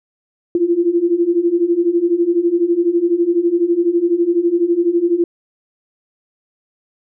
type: beating tone pair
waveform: sine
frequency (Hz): 336.7 / 348.7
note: E4 / F4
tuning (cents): +37 / -3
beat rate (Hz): 12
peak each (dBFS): -17 / -14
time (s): 0.55-5.24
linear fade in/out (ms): 2
effects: none